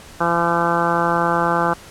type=harmonic tone; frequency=170.2 Hz; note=F3; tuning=44 cents flat; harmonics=1 / 2 / 3 / 4 / 5 / 6 / 7 / 8 / 9; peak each=-25 / -25 / -24 / -25 / -22 / -25 / -23 / -25 / -26 dBFS; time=0.2-1.74 s; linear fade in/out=10 ms; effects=pink hiss -41 dBFS RMS until 1.9 s + low-pass 11000 Hz 12 dB/octave